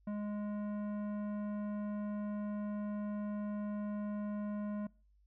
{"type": "tone with tanh clipping", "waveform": "triangle", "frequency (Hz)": 207.7, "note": "G#3", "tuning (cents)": 0, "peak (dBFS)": -38, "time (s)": [0.07, 4.87], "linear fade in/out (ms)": 5, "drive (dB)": 17, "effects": ["noise-tail reverb RT60 0.4 s tail -24 dB re dry", "added 50 Hz sine -65 dBFS peak until 5.26 s"]}